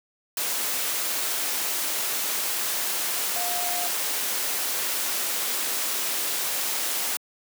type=tone in noise; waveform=sine; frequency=708 Hz; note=F5; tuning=23 cents sharp; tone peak=-31 dBFS; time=3.36-3.87 s; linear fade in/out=2 ms; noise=white; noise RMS=-27 dBFS; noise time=0.37-7.17 s; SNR=-7 dB; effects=high-pass 300 Hz 12 dB/octave